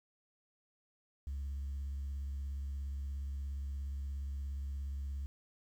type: tone with vibrato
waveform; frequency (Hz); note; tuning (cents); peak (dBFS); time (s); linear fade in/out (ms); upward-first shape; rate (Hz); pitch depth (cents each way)
sine; 69.3; C#2; 0; -35; 1.27-5.26; 0; sine; 17; 37
effects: tanh soft clip ceiling -35 dBFS + 11-bit